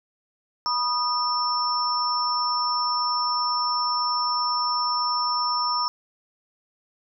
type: tone cluster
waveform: sine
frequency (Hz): 978 / 1235 / 5390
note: B5 / D#6 / E8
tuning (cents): -17 / -13 / +38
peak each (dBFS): -26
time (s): 0.66-5.88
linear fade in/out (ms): 0
effects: none